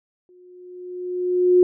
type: tone with exponential growth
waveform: sine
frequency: 360.7 Hz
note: F#4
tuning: 44 cents flat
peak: -9 dBFS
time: 0.29-1.63 s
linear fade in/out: 1 ms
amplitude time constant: 290 ms
effects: none